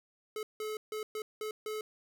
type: tone bursts at uneven times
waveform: square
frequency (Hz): 430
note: A4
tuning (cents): -40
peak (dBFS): -36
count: 6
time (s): 0.36-0.43 / 0.6-0.77 / 0.92-1.03 / 1.15-1.22 / 1.41-1.51 / 1.66-1.81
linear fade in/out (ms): 2
effects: none